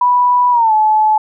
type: tone with pitch glide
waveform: sine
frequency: 984 to 861.6 Hz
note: B5 to A5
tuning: -7 to -37 cents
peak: -8 dBFS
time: 0.01-1.18 s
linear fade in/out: 5 ms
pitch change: -230 cents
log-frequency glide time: 0.51-0.73 s
effects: none